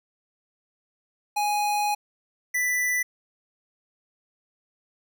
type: tone pair in turn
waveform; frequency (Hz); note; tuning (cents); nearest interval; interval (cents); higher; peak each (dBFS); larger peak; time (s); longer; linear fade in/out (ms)
square; 830.6 / 1982.9; G#5 / B6; 0 / +6; octave + minor third; 1506; second; -23; neither; 1.36-1.95 / 2.54-3.03; first; 10
effects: none